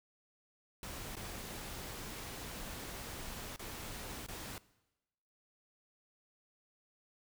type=noise with dropouts; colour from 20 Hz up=pink; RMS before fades=-45 dBFS; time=0.83-4.58 s; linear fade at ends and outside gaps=1 ms; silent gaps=1.155-1.167 / 3.561-3.594 / 4.264-4.285 s; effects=noise-tail reverb RT60 1.0 s tail -20 dB re dry